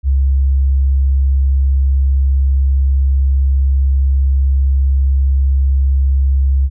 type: tone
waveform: sine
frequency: 67.6 Hz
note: C#2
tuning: 43 cents flat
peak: -9 dBFS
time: 0.03-6.7 s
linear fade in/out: 50 ms
effects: none